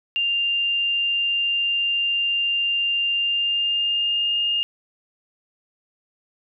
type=tone with pitch glide; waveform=sine; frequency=2794 to 2828 Hz; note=F7 to F7; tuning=0 to +21 cents; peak=-19 dBFS; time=0.16-4.63 s; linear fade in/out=0 ms; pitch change=+21 cents; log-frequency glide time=3.13-4.38 s; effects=none